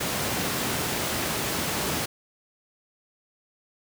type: high-pass noise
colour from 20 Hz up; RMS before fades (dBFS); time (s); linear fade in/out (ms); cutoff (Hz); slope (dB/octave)
pink; -28; 0-2.06; 10; 110; 12
effects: none